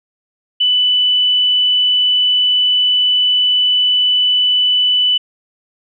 sine tone, 2986 Hz, F#7, 15 cents sharp, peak -10 dBFS, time 0.6-5.18 s, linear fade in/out 10 ms, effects none

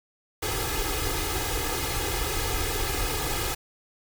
pink noise with comb filter, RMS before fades -28 dBFS, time 0.42-3.55 s, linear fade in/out 10 ms, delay 2.4 ms, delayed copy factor +0.95, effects none

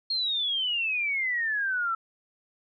sine exponential sweep, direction down, 4282 to 1318.5 Hz, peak -25 dBFS, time 0.1-1.95 s, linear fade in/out 5 ms, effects none

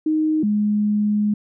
sine tone pair in turn, 311.1 / 209 Hz, D#4 / G#3, 0 / +11 cents, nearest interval perfect fifth, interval 689 cents, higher first, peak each -16 dBFS, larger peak neither, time 0.06-0.43 / 0.43-1.34 s, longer second, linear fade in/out 5 ms, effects none

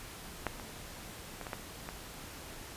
clicks, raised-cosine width 0.5 ms, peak -16 / -29 / -25 / -25 / -21 / -24 dBFS, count 6, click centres 0.467 / 0.598 / 1.413 / 1.468 / 1.532 / 1.889 s, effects pink hiss -47 dBFS RMS until 2.76 s + resampled to 32000 Hz

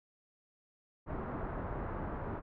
pink low-pass noise, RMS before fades -39 dBFS, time 1.06-2.42 s, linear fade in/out 50 ms, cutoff 1400 Hz, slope 24 dB/octave, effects none

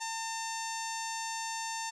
sawtooth tone with low-pass filter, 900 Hz, A5, 39 cents sharp, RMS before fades -37 dBFS, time 0-1.91 s, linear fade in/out 20 ms, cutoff 7100 Hz, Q 3.8, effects none

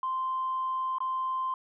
sine tone with dropouts, 1042 Hz, C6, 7 cents flat, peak -27 dBFS, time 0.03-1.54 s, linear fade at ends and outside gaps 2 ms, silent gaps 0.984-1.004 s, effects tanh soft clip ceiling -23 dBFS

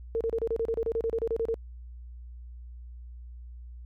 sine tone bursts, 455.5 Hz, A#4, 40 cents flat, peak -25 dBFS, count 16, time 0.15-1.542 s, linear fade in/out 0 ms, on 57 ms, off 32 ms, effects added 60 Hz sine -41 dBFS peak until 3.85 s

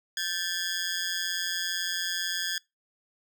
15% pulse ring-modulated tone, 1661.2 Hz, G#6, in tune, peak -19 dBFS, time 0.17-2.58 s, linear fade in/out 2 ms, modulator 89 Hz, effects noise-tail reverb RT60 0.2 s tail -24 dB re dry

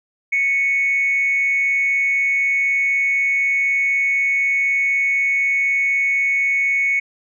sine tone with amplitude modulation, 2214 Hz, C#7, 3 cents flat, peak -12 dBFS, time 0.32-7 s, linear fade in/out 10 ms, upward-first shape sine, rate 241 Hz, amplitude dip 50%, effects tanh soft clip ceiling -9 dBFS

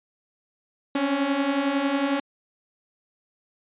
sawtooth beating tone pair, 270 / 281 Hz, C#4 / C#4, -45 / +24 cents, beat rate 11 Hz, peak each -24 / -19 dBFS, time 0.95-2.2 s, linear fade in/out 5 ms, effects resampled to 8000 Hz

